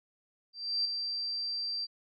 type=tone with ADSR envelope; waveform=sine; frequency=4699 Hz; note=D8; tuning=in tune; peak=-26 dBFS; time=0.53-1.87 s; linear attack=320 ms; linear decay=6 ms; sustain=-6 dB; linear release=32 ms; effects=none